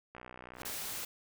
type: click train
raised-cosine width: 0.5 ms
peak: -32 dBFS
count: 35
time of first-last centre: 0.15-0.698 s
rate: 62.1 Hz
type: noise with exponential growth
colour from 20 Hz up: pink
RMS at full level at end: -38 dBFS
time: 0.54-0.62 s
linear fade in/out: 0 ms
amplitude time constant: 17 ms
type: noise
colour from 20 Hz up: white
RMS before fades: -40 dBFS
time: 0.65-1.05 s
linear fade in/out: 5 ms
effects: none